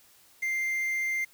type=tone with quantisation; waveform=triangle; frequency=2095 Hz; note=C7; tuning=2 cents sharp; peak=-25 dBFS; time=0.42-1.25 s; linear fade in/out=10 ms; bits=8; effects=white hiss -59 dBFS RMS until 1.33 s